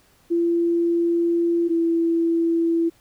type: tone pair in turn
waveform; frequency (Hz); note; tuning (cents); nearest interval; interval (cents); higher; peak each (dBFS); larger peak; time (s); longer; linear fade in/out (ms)
sine; 340.1 / 333.3; F4 / E4; -46 / +19; unison; 35; first; -17; neither; 0.3-1.69 / 1.69-2.9; first; 20
effects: pink hiss -58 dBFS RMS until 3 s